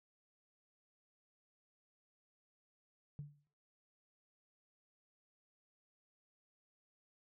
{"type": "tone with exponential decay", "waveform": "sine", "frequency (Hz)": 145.2, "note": "D3", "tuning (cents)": -19, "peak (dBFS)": -39, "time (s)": [3.19, 3.47], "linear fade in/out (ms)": 0, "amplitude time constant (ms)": 59, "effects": ["noise-tail reverb RT60 0.4 s tail -17 dB re dry", "tanh soft clip ceiling -37 dBFS"]}